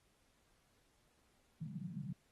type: band-pass noise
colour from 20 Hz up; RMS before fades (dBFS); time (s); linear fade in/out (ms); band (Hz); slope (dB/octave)
white; -45; 1.61-2.13; 5; 130 to 190; 48
effects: pink hiss -75 dBFS RMS until 2.31 s + AAC 32 kbps